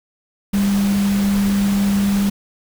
sine tone in noise, 199.7 Hz, G3, 32 cents sharp, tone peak -14 dBFS, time 0.53-2.3 s, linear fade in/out 10 ms, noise pink, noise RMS -28 dBFS, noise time 0.53-2.3 s, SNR +11 dB, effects none

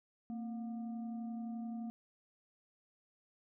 sine tone with frequency modulation, 227.7 Hz, A#3, 40 cents flat, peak -39 dBFS, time 0.3-1.9 s, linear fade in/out 0 ms, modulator 487 Hz, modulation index 0.4, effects none

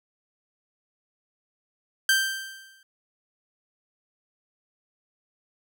sawtooth tone with exponential decay, 1568 Hz, G6, in tune, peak -13 dBFS, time 2.09-2.83 s, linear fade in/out 2 ms, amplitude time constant 160 ms, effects none

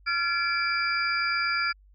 sine tone cluster, 1379 / 1702 / 2328 / 4824 Hz, F6 / G#6 / D7 / D8, -22 / +42 / -16 / +46 cents, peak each -27 / -32 / -29 / -32 dBFS, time 0.06-1.73 s, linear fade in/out 20 ms, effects added 49 Hz sine -53 dBFS peak until 1.94 s

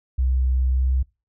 sine tone with pitch glide, 64.1 to 64.92 Hz, C2 to C2, -35 to -13 cents, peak -17 dBFS, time 0.18-1.03 s, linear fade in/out 10 ms, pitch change +22 cents, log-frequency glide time 0.73-0.9 s, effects noise-tail reverb RT60 0.3 s tail -25 dB re dry

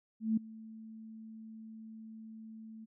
sine tone with ADSR envelope, 221.1 Hz, A3, 9 cents sharp, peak -25 dBFS, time 0.2-2.86 s, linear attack 170 ms, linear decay 7 ms, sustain -21 dB, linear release 23 ms, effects none

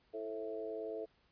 harmonic tone with a mistuned harmonic, 110 Hz, A2, in tune, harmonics 3 / 4 / 5 / 6, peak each -48 / -41 / -48 / -45 dBFS, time 0.13-1.06 s, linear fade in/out 20 ms, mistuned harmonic 5, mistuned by -36 cents, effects pink hiss -72 dBFS RMS until 1.31 s + resampled to 11025 Hz

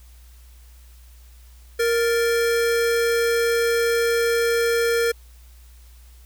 square tone pair together, 466.2 / 1760 Hz, A#4 / A6, 0 / 0 cents, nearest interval octave + major seventh, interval 2300 cents, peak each -19 / -29 dBFS, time 1.79-5.12 s, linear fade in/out 10 ms, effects added 60 Hz sine -44 dBFS peak until 6.25 s + white hiss -56 dBFS RMS until 6.25 s

